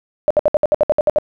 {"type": "tone bursts", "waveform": "sine", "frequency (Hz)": 601, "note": "D5", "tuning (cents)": 40, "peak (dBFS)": -9, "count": 11, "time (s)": [0.28, 1.185], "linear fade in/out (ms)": 0, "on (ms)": 25, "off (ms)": 63, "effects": []}